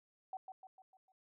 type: tone with echo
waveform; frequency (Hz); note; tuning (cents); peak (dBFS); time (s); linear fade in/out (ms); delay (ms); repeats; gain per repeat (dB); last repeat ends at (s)
sine; 758; F#5; +42; -40; 0.33-0.37; 2; 150; 5; -6; 1.12
effects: none